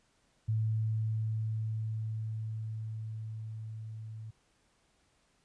sine tone with level ramp, 110 Hz, A2, in tune, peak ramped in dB -27 to -41 dBFS, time 0.48-4.31 s, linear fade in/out 10 ms, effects pink hiss -71 dBFS RMS until 5.44 s + resampled to 22050 Hz

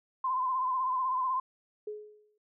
sine tone with vibrato, 1029 Hz, C6, 29 cents flat, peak -27 dBFS, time 0.24-1.4 s, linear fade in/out 5 ms, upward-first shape sine, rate 16 Hz, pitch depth 52 cents each way
sine tone with exponential decay, 422.3 Hz, G#4, 29 cents sharp, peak -33 dBFS, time 1.87-2.38 s, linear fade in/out 5 ms, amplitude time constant 110 ms
effects none

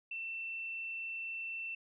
sine tone, 2684 Hz, E7, 31 cents sharp, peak -38 dBFS, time 0.11-1.75 s, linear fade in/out 5 ms, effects none

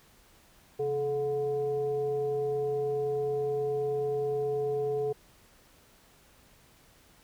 sine tone with frequency modulation, 430.8 Hz, A4, 37 cents flat, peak -27 dBFS, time 0.79-5.13 s, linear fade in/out 10 ms, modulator 297 Hz, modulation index 0.46, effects pink hiss -60 dBFS RMS until 7.23 s

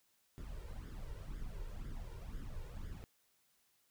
brown noise with flanger, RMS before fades -45 dBFS, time 0.38-3.04 s, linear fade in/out 0 ms, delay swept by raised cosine 0.58 to 2.18 ms, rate 2 Hz, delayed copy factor +0.7, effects white hiss -75 dBFS RMS until 3.9 s

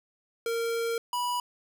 square tone pair in turn, 461.9 / 978.7 Hz, A#4 / B5, -16 / -16 cents, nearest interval octave + minor second, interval 1300 cents, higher second, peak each -28 dBFS, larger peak neither, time 0.46-0.98 / 1.13-1.4 s, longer first, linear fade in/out 2 ms, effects none

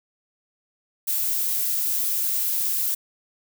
violet noise, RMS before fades -24 dBFS, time 1.07-2.95 s, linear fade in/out 10 ms, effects none

